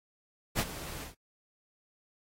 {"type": "noise with ADSR envelope", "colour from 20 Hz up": "pink", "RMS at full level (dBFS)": -28, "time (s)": [0.55, 1.15], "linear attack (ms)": 41, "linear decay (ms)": 52, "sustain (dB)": -14, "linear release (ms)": 140, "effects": ["AAC 48 kbps"]}